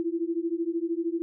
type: beating tone pair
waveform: sine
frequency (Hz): 329.1 / 342.1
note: E4 / F4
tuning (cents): -3 / -36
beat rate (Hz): 13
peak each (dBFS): -29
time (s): 0-1.22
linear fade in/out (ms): 0
effects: none